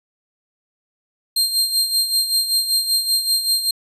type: tone with tremolo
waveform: sawtooth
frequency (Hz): 4186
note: C8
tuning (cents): 0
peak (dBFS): -11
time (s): 1.36-3.71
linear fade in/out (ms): 5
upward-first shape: sine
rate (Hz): 5.2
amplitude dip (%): 65
effects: resampled to 32000 Hz